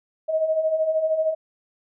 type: beating tone pair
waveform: sine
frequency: 622.3 / 635.3 Hz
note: D#5 / D#5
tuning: 0 / +36 cents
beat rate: 13 Hz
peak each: -27 / -20 dBFS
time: 0.28-1.35 s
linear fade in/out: 20 ms
effects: none